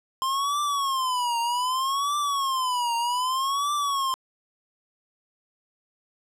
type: tone with vibrato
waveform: square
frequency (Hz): 1046.5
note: C6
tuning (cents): 0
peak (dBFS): -24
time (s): 0.22-4.14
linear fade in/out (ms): 0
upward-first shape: triangle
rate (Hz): 0.64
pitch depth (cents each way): 210
effects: low-pass 12000 Hz 12 dB/octave